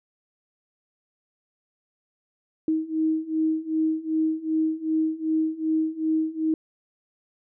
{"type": "beating tone pair", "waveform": "sine", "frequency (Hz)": [315.1, 317.7], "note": ["D#4", "D#4"], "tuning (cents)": [22, 36], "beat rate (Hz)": 2.6, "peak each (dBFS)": [-26, -24], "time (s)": [2.68, 6.54], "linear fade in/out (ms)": 2, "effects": []}